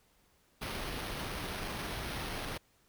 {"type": "noise with sample-and-hold", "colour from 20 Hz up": "pink", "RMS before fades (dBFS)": -39, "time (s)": [0.61, 2.58], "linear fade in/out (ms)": 10, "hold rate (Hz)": 7350, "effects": ["pink hiss -69 dBFS RMS until 2.88 s"]}